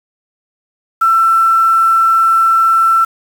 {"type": "tone with quantisation", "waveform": "sine", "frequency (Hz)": 1339, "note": "E6", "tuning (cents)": 27, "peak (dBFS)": -7, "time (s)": [1.01, 3.05], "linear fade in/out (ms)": 10, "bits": 5, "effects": []}